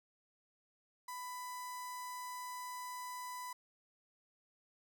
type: tone with notch filter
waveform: sawtooth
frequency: 996 Hz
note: B5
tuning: 14 cents sharp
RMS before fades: -45 dBFS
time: 1.08-3.53 s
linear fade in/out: 5 ms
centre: 2800 Hz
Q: 1
effects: none